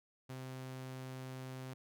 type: tone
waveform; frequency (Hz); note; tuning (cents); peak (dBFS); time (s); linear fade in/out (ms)
sawtooth; 130; C3; -11; -40; 0.29-1.74; 10
effects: none